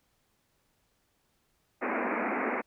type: band-pass noise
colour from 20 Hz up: pink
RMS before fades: -31 dBFS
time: 1.81-2.62 s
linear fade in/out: 20 ms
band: 210 to 2400 Hz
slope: 96 dB/octave
effects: pink hiss -73 dBFS RMS until 2.66 s